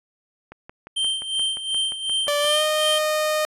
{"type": "click train", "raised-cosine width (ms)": 0.5, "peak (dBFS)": -24, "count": 12, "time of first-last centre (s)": [0.52, 2.446], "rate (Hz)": 5.71}
{"type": "tone with tremolo", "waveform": "square", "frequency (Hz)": 3136, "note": "G7", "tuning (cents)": 0, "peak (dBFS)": -20, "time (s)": [0.96, 2.99], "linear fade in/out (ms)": 10, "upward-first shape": "sine", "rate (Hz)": 2.7, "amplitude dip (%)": 70}
{"type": "tone with pitch glide", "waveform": "sawtooth", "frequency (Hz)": [583, 614.5], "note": ["D5", "D#5"], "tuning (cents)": [-13, -22], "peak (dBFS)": -16, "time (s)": [2.28, 3.45], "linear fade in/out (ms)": 0, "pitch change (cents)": 91, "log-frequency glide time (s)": [2.4, 2.62]}
{"effects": ["resampled to 32000 Hz"]}